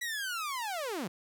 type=linear sweep; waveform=sawtooth; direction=down; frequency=1965 to 151.9 Hz; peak=-30 dBFS; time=0.01-1.08 s; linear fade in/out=10 ms; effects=none